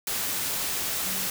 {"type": "tone in noise", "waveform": "sine", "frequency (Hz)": 189.1, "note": "F#3", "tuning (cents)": 38, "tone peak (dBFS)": -40, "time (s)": [1.06, 1.27], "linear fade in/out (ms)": 2, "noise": "white", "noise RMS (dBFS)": -29, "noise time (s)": [0.07, 1.3], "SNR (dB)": -14, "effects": []}